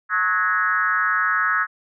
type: tone with frequency modulation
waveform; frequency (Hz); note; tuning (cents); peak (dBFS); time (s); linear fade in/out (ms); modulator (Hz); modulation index
sine; 1475; F#6; -6; -17; 0.09-1.67; 50; 191; 1.6
effects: none